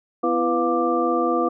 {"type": "tone cluster", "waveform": "sine", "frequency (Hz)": [251.2, 335.9, 495.5, 704, 1179], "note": ["B3", "E4", "B4", "F5", "D6"], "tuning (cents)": [30, 33, 6, 14, 6], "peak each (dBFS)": [-27, -23, -24, -25, -24], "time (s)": [0.23, 1.49], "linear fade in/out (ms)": 10, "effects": []}